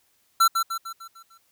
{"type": "tone with echo", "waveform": "square", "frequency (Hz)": 1349, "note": "E6", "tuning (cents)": 40, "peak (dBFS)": -15, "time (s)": [0.4, 0.48], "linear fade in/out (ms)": 10, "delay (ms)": 150, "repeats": 6, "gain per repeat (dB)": -6, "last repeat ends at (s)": 1.38, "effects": ["white hiss -66 dBFS RMS until 1.51 s"]}